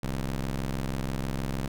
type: ring-modulated tone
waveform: 20% pulse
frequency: 66.3 Hz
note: C2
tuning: 23 cents sharp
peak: -21 dBFS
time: 0.03-1.68 s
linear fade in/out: 5 ms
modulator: 76.3 Hz
effects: none

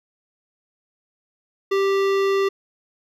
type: tone with hard clipping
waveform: sine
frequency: 392 Hz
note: G4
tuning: in tune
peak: -19 dBFS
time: 1.71-2.49 s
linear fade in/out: 10 ms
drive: 17 dB
effects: none

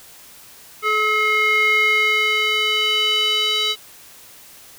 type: tone with band-pass filter sweep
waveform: square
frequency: 428.5 Hz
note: A4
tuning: 46 cents flat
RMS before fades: -18 dBFS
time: 0.82-3.76 s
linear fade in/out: 50 ms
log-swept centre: 1700 to 3500 Hz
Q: 4.1
effects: white hiss -44 dBFS RMS until 4.78 s

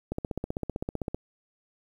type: click train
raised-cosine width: 2 ms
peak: -17 dBFS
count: 17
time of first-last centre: 0.12-1.146 s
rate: 15.6 Hz
effects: 9-bit

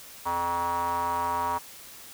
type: tone with band-pass filter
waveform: square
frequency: 86.4 Hz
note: F2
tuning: 18 cents flat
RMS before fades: -28 dBFS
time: 0.25-1.59 s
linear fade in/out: 20 ms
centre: 1000 Hz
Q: 9
effects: white hiss -46 dBFS RMS until 2.13 s

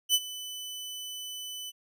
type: tone with ADSR envelope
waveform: sawtooth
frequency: 3000 Hz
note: F#7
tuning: 23 cents sharp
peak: -16 dBFS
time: 0.09-1.72 s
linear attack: 53 ms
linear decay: 46 ms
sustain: -18 dB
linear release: 32 ms
effects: none

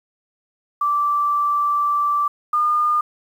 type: tone pair in turn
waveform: sine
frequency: 1168 / 1213 Hz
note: D6 / D#6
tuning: -10 / -44 cents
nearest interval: minor second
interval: 66 cents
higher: second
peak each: -16 / -15 dBFS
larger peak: second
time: 0.81-2.28 / 2.53-3.01 s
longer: first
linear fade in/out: 5 ms
effects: 8-bit

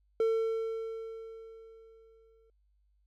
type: tone with exponential decay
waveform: triangle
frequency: 450 Hz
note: A4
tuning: 39 cents sharp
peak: -22 dBFS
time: 0.2-2.5 s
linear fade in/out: 2 ms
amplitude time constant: 500 ms
effects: added 50 Hz sine -67 dBFS peak until 3.06 s

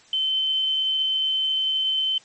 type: tone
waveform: sine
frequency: 3074 Hz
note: G7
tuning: 35 cents flat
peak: -20 dBFS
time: 0.13-2.18 s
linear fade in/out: 2 ms
effects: white hiss -53 dBFS RMS until 2.24 s + MP3 32 kbps

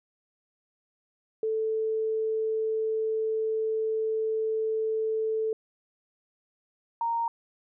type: tone pair in turn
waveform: sine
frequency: 440 / 927.8 Hz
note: A4 / A#5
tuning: 0 / -8 cents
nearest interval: octave + minor second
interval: 1292 cents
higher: second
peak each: -25 dBFS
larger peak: neither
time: 1.43-5.53 / 7.01-7.28 s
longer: first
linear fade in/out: 2 ms
effects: none

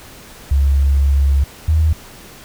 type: tone pair in turn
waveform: sine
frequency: 69.3 / 78.69 Hz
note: C#2 / D#2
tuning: 0 / +20 cents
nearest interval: major second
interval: 220 cents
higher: second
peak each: -10 dBFS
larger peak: neither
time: 0.51-1.44 / 1.68-1.93 s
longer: first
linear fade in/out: 5 ms
effects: pink hiss -39 dBFS RMS until 2.44 s

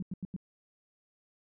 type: tone bursts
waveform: sine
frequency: 185 Hz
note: F#3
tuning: in tune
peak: -33 dBFS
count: 4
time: 0-0.364 s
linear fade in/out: 2 ms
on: 25 ms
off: 88 ms
effects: none

